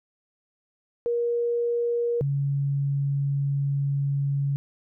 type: tone pair in turn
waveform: sine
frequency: 473.9 / 140.12 Hz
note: A#4 / C#3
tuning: +28 / +19 cents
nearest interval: octave + major sixth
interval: 2109 cents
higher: first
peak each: -22 dBFS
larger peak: neither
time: 1.06-2.21 / 2.21-4.56 s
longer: second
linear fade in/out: 0 ms
effects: none